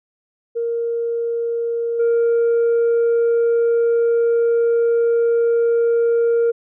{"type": "tone with level steps", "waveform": "sine", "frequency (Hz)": 466.2, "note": "A#4", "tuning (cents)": 0, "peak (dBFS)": [-18, -11], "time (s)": [0.55, 6.52], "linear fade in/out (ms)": 20, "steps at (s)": 1.99, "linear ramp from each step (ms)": 10, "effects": ["tanh soft clip ceiling -12 dBFS"]}